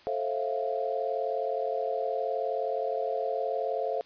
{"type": "chord", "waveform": "sine", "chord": "F major seventh", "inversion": "first", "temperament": "equal with one note detuned", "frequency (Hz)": [440, 532.7, 659.3, 698.5], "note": ["A4", "C5", "E5", "F5"], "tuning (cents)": [0, 31, 0, 0], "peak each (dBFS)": [-33, -32, -35, -33], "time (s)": [0.07, 4.01], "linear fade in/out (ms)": 0, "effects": ["white hiss -56 dBFS RMS until 4.05 s", "resampled to 11025 Hz"]}